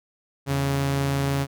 sawtooth tone pair together, 82.41 / 138.59 Hz, E2 / C#3, 0 / 0 cents, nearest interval major sixth, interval 900 cents, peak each -29 / -18 dBFS, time 0.46-1.47 s, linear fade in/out 50 ms, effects none

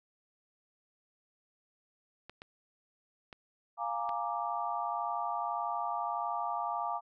clicks, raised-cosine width 0.3 ms, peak -30 dBFS, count 4, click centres 2.296 / 2.419 / 3.328 / 4.092 s
sine chord, Bb dominant seventh, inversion second, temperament equal, 698.5 / 830.6 / 932.3 / 1174.7 Hz, F5 / Ab5 / Bb5 / D6, 0 / 0 / 0 / 0 cents, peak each -37 / -38 / -38 / -37 dBFS, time 3.77-7.01 s, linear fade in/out 50 ms
effects none

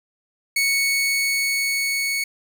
sawtooth tone with level ramp, 2217 Hz, C#7, in tune, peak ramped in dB -14 to -18 dBFS, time 0.56-2.24 s, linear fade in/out 5 ms, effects none

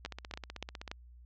two click trains, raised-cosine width 0.2 ms, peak -24 / -20 dBFS, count 14 / 4, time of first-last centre 0.06-0.878 / 0.05-0.915 s, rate 15.9 / 3.47 Hz, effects added 60 Hz sine -52 dBFS peak until 1.25 s + low-pass 5000 Hz 12 dB/octave

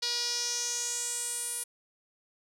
sawtooth tone with band-pass filter sweep, 480 Hz, B4, 49 cents flat, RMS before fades -33 dBFS, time 0.02-1.64 s, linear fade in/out 10 ms, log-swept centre 4600 to 10000 Hz, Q 4.3, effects none

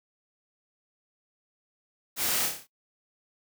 white noise with echo, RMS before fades -29 dBFS, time 2.16-2.5 s, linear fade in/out 50 ms, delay 29 ms, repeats 6, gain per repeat -4 dB, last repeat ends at 2.674 s, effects noise-tail reverb RT60 0.1 s tail -19 dB re dry + high-pass 100 Hz 12 dB/octave

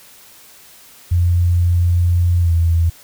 sine tone with pitch glide, 87.31 to 83.56 Hz, F2 to E2, 0 to +24 cents, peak -11 dBFS, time 1.11-2.9 s, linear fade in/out 10 ms, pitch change -76 cents, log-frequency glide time 2.41-2.51 s, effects white hiss -44 dBFS RMS until 3.03 s

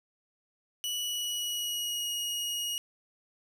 sawtooth tone with pitch glide, 2946 to 2882 Hz, F#7 to F#7, -8 to -46 cents, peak -28 dBFS, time 0.84-2.78 s, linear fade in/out 0 ms, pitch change -38 cents, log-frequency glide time 0.97-2.12 s, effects 10-bit

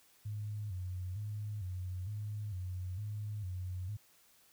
sine tone with vibrato, 98 Hz, G2, in tune, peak -37 dBFS, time 0.25-3.97 s, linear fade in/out 10 ms, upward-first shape square, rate 1.1 Hz, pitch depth 120 cents each way, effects white hiss -66 dBFS RMS until 4.52 s

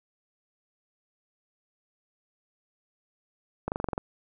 slowing click train, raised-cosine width 1 ms, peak -15 dBFS, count 8, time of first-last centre 3.68-3.979 s, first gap 39 ms, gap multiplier 1.03, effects none

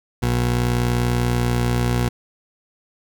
20% pulse tone pair together, 60.3 / 120.6 Hz, B1 / B2, -41 / -41 cents, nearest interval octave, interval 1200 cents, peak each -17 dBFS, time 0.22-2.09 s, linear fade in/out 10 ms, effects none

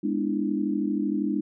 sine chord, E dominant seventh, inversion first, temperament just, 206 / 247.2 / 296.7 / 329.6 Hz, G#3 / B3 / D4 / E4, -14 / +2 / +18 / 0 cents, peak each -28 / -32 / -27 / -31 dBFS, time 0.03-1.41 s, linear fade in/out 10 ms, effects none

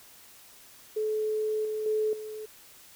sine tone with level steps, 431.1 Hz, A4, 35 cents flat, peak -26 / -29 / -24 / -36 dBFS, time 0.96-2.46 s, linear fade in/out 10 ms, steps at 1.65 / 1.86 / 2.13 s, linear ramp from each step 2 ms, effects white hiss -53 dBFS RMS until 2.95 s

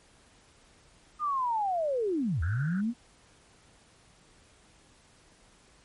sine linear two-way sweep, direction down then up, 1237 to 73.42 to 247.2 Hz, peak -26 dBFS, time 1.19-2.94 s, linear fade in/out 50 ms, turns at 2.42 s
white band-pass noise, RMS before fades -43 dBFS, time 2.42-2.81 s, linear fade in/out 5 ms, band 1400 to 1600 Hz, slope 96 dB/octave
effects pink hiss -60 dBFS RMS until 5.84 s + MP3 48 kbps

